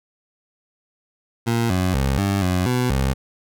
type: tone with pitch steps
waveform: 20% pulse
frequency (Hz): 116.6 / 91.9 / 67.4 / 98.9 / 90.9 / 124.8 / 66.8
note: A#2 / F#2 / C#2 / G2 / F#2 / B2 / C2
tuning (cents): +1 / -11 / -48 / +16 / -30 / +19 / +36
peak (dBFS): -13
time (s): 1.46-3.14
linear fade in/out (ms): 20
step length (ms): 240
effects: none